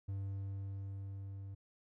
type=tone with level ramp; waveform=triangle; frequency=98 Hz; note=G2; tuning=in tune; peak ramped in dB=-35 to -42 dBFS; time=0.08-1.55 s; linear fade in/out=10 ms; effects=none